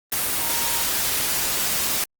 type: tone in noise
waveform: sine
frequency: 930 Hz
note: A#5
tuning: 4 cents flat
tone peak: -33 dBFS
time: 0.41-0.83 s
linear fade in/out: 2 ms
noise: white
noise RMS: -23 dBFS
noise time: 0.12-2.04 s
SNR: -13 dB
effects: Opus 24 kbps